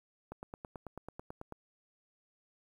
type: click train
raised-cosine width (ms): 1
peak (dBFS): -29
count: 12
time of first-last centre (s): 0.32-1.524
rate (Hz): 9.14
effects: 10-bit